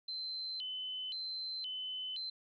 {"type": "tone with vibrato", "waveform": "sine", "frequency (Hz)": 3520, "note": "A7", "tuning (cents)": 0, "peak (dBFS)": -38, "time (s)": [0.08, 2.3], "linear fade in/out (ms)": 5, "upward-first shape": "square", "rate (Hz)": 0.96, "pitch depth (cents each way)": 260, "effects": []}